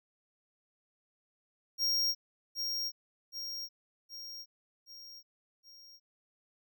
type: tone with echo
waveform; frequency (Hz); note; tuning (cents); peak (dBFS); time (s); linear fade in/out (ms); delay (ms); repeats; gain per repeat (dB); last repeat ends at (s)
square; 5580; F8; -2; -28; 1.78-2.15; 50; 770; 5; -5; 6
effects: none